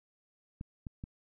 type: clicks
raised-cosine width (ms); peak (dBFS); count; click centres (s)
5; -28; 3; 0.611 / 0.868 / 1.039
effects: none